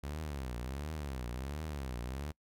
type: tone with vibrato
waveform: sawtooth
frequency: 68.3 Hz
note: C#2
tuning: 25 cents flat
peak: -34 dBFS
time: 0.03-2.32 s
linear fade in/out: 10 ms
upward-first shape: triangle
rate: 1.4 Hz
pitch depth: 270 cents each way
effects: noise-tail reverb RT60 0.1 s tail -25 dB re dry